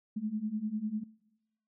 sine beating tone pair, 208.4 / 218.4 Hz, G#3 / A3, +6 / -13 cents, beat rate 10 Hz, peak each -36 / -34 dBFS, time 0.16-1.04 s, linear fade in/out 10 ms, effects noise-tail reverb RT60 1.0 s tail -23 dB re dry

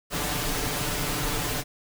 pink noise with comb filter, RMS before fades -28 dBFS, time 0.1-1.64 s, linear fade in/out 50 ms, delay 6.8 ms, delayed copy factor +0.75, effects none

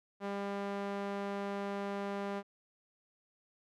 sawtooth tone with band-pass filter, 200 Hz, G3, 35 cents sharp, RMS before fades -38 dBFS, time 0.2-2.43 s, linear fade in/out 50 ms, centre 710 Hz, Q 0.61, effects none

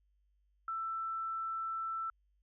sine tone, 1330 Hz, E6, 15 cents sharp, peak -35 dBFS, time 0.68-2.1 s, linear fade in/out 2 ms, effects added 50 Hz sine -70 dBFS peak until 2.42 s

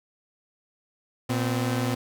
sawtooth tone pair together, 119.1 / 257.5 Hz, A#2 / C4, +38 / -28 cents, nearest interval octave + minor second, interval 1334 cents, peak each -22 / -24 dBFS, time 1.29-1.95 s, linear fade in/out 10 ms, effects none

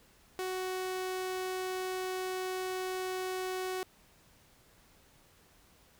sawtooth tone, 371.8 Hz, F#4, 8 cents sharp, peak -30 dBFS, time 0.39-3.83 s, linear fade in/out 0 ms, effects pink hiss -63 dBFS RMS until 5.99 s

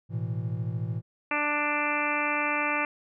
triangle chord, A suspended second, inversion none, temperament equal, 110 / 123.47 / 164.81 Hz, A2 / B2 / E3, 0 / 0 / 0 cents, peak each -29 / -31 / -33 dBFS, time 0.09-1.02 s, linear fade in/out 50 ms
harmonic tone, 295.2 Hz, D4, 9 cents sharp, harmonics 1 / 2 / 3 / 4 / 5 / 6 / 7 / 8 / 9, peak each -35 / -35 / -33 / -32 / -35 / -36 / -34 / -31 / -34 dBFS, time 1.31-2.85 s, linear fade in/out 2 ms
effects none

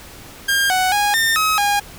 sawtooth tone with pitch steps, 1607 / 744 / 823 / 1811 / 1275 / 816 Hz, G6 / F#5 / G#5 / A6 / D#6 / G#5, +43 / +9 / -16 / +49 / +42 / -31 cents, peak -11 dBFS, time 0.48-1.8 s, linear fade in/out 10 ms, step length 220 ms, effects pink hiss -39 dBFS RMS until 1.98 s

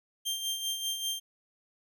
sawtooth tone with tremolo, 3172 Hz, G7, 20 cents sharp, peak -26 dBFS, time 0.25-1.2 s, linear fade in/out 20 ms, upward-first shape sine, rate 5.1 Hz, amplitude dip 55%, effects none

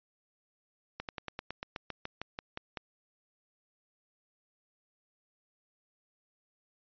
slowing click train, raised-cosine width 0.3 ms, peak -21 dBFS, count 14, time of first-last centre 1-2.772 s, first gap 88 ms, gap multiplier 1.07, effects resampled to 11025 Hz

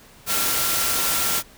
sine tone in noise, 1369 Hz, F6, 35 cents flat, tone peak -32 dBFS, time 0.26-1.43 s, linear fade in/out 50 ms, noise white, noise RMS -22 dBFS, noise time 0.26-1.43 s, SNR -13 dB, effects pink hiss -49 dBFS RMS until 1.57 s

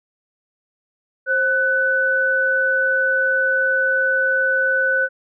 sine tone pair together, 529 / 1496.2 Hz, C5 / F#6, +19 / +19 cents, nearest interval octave + tritone, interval 1800 cents, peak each -22 / -16 dBFS, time 1.26-5.09 s, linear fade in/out 50 ms, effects none

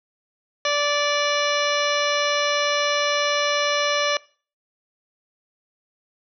harmonic tone, 583 Hz, D5, 13 cents flat, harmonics 1 / 2 / 3 / 4 / 5 / 6 / 7 / 9 / 10, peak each -23 / -26 / -28 / -29 / -30 / -31 / -31 / -33 / -33 dBFS, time 0.65-4.17 s, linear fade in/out 2 ms, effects noise-tail reverb RT60 0.4 s tail -22 dB re dry

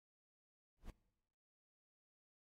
brown noise with exponential growth, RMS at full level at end -44 dBFS, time 0.77-0.9 s, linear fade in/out 1 ms, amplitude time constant 27 ms, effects noise-tail reverb RT60 1.0 s tail -20 dB re dry + AAC 48 kbps

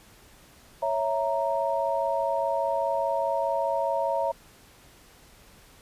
sine chord, A# diminished, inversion first, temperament equal, 554.4 / 659.3 / 932.3 Hz, C#5 / E5 / A#5, 0 / 0 / 0 cents, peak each -28 dBFS, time 0.82-4.32 s, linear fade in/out 10 ms, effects pink hiss -54 dBFS RMS until 5.81 s + resampled to 32000 Hz

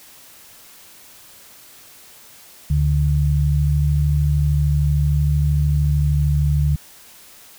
sine tone pair together, 72.8 / 145.94 Hz, D2 / D3, -15 / -11 cents, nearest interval octave, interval 1204 cents, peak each -17 dBFS, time 2.7-6.76 s, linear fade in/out 5 ms, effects white hiss -45 dBFS RMS until 7.58 s

